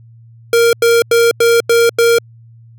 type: tone bursts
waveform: square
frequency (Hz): 466.2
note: A#4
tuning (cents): 0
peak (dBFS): -8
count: 6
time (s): 0.53-2.185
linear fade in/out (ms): 2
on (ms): 200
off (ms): 91
effects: added 115 Hz sine -38 dBFS peak until 2.78 s